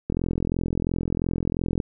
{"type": "click train", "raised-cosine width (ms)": 3, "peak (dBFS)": -12, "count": 74, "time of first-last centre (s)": [0.1, 1.802], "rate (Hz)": 42.9, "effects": []}